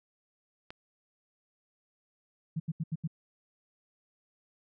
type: click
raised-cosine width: 0.3 ms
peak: -27 dBFS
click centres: 0.705 s
type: tone bursts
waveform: sine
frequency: 160 Hz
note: D#3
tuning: 49 cents sharp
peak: -29 dBFS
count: 5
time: 2.56-3.076 s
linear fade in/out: 10 ms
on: 40 ms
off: 79 ms
effects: none